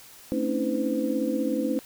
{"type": "tone cluster", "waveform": "sine", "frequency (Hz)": [223.3, 269.2, 285.7, 320.2, 508], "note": ["A3", "C4", "D4", "D#4", "B4"], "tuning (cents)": [26, 49, -48, 50, 49], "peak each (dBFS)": -30, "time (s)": [0.32, 1.79], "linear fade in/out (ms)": 0, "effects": ["white hiss -49 dBFS RMS until 1.85 s"]}